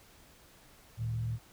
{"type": "tone with frequency modulation", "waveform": "sine", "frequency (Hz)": 113.7, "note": "A#2", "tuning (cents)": -43, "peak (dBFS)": -31, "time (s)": [0.97, 1.39], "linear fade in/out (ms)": 50, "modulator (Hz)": 41.8, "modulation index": 0.47, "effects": ["pink hiss -59 dBFS RMS until 1.52 s"]}